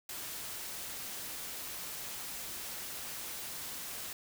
white noise, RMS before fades -42 dBFS, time 0.09-4.13 s, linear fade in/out 2 ms, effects none

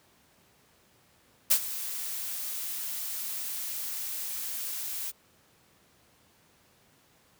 blue noise with ADSR envelope, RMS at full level -20 dBFS, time 1.5-5.12 s, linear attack 15 ms, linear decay 74 ms, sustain -15 dB, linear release 25 ms, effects pink hiss -63 dBFS RMS until 7.39 s + high-pass 80 Hz 12 dB/octave

